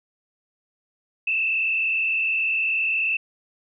sine tone with frequency modulation, 2637 Hz, E7, in tune, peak -20 dBFS, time 1.27-3.17 s, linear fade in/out 5 ms, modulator 39.7 Hz, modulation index 2, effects none

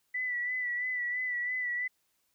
sine tone with vibrato, 1975.5 Hz, B6, in tune, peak -30 dBFS, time 0.14-1.88 s, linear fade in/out 10 ms, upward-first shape sine, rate 3 Hz, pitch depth 37 cents each way, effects white hiss -75 dBFS RMS until 2.34 s

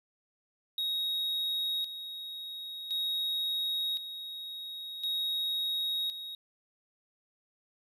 triangle tone with tremolo, 3773 Hz, A#7, 20 cents sharp, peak -28 dBFS, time 0.78-6.35 s, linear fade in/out 2 ms, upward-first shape square, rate 0.47 Hz, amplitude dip 65%, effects none

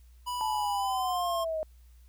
square tone with pitch glide, 985 to 1068 Hz, B5 to C6, -5 to +35 cents, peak -32 dBFS, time 0.26-1.45 s, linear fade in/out 20 ms, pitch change +140 cents, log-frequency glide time 0.72-1.26 s
sine linear sweep, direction down, 880 to 620 Hz, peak -29 dBFS, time 0.41-1.63 s, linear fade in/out 0 ms
effects added 60 Hz sine -52 dBFS peak until 2.08 s + white hiss -69 dBFS RMS until 2.08 s

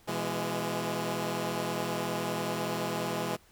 10% pulse chord, E major, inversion second, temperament equal with one note detuned, 123.47 / 167.89 / 207.7 Hz, B2 / E3 / G#3, 0 / +32 / 0 cents, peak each -29 / -26 / -26 dBFS, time 0.07-3.37 s, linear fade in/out 20 ms, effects pink hiss -61 dBFS RMS until 3.51 s

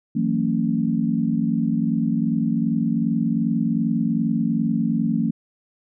sine chord, F# dominant seventh, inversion third, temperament equal with one note detuned, 164.81 / 185 / 227.5 / 277.2 Hz, E3 / F#3 / A#3 / C#4, 0 / 0 / -42 / 0 cents, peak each -25 / -26 / -21 / -26 dBFS, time 0.15-5.31 s, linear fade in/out 10 ms, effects none

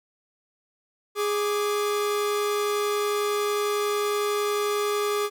45% pulse tone pair together, 413.7 / 1170.1 Hz, G#4 / D6, -7 / -7 cents, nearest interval octave + tritone, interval 1800 cents, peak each -24 / -30 dBFS, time 1.15-5.3 s, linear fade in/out 50 ms, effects none

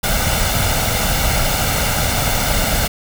pink noise with comb filter, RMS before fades -17 dBFS, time 0.03-2.88 s, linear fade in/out 10 ms, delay 1.4 ms, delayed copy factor +0.6, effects none

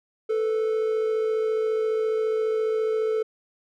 triangle tone pair together, 439.3 / 493.9 Hz, A4 / B4, -3 / 0 cents, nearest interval major second, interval 203 cents, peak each -20 / -30 dBFS, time 0.29-3.23 s, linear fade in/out 10 ms, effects none

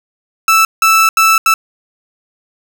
30% pulse tone bursts at uneven times, 1318.5 Hz, E6, in tune, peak -4 dBFS, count 4, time 0.48-0.65 / 0.82-1.09 / 1.17-1.38 / 1.46-1.54 s, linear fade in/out 2 ms, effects none

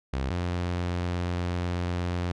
sawtooth tone pair in turn, 66.6 / 88.21 Hz, C2 / F2, +31 / +18 cents, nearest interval perfect fourth, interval 487 cents, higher second, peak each -23 dBFS, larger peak neither, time 0.13-0.3 / 0.3-2.32 s, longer second, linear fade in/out 5 ms, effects low-pass 5000 Hz 12 dB/octave

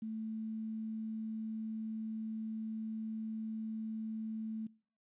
sine tone with quantisation, 220.1 Hz, A3, 1 cent sharp, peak -38 dBFS, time 0.02-4.67 s, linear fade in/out 5 ms, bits 11, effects noise-tail reverb RT60 0.5 s tail -25 dB re dry + resampled to 8000 Hz

